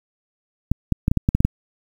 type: clicks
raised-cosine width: 5 ms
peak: -4 dBFS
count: 9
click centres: 0.716 / 0.923 / 1.081 / 1.115 / 1.173 / 1.289 / 1.35 / 1.405 / 1.45 s
effects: 7-bit